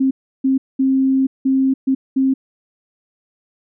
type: tone bursts at uneven times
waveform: sine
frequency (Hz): 266.1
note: C4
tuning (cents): +29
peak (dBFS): -12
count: 6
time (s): 0-0.11 / 0.44-0.58 / 0.79-1.27 / 1.45-1.74 / 1.87-1.95 / 2.16-2.34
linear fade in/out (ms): 10
effects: none